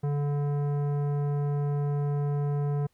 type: tone with tanh clipping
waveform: sine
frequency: 144.4 Hz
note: D3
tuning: 29 cents flat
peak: -27 dBFS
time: 0.03-2.87 s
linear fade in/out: 10 ms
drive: 14 dB
effects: pink hiss -72 dBFS RMS until 2.93 s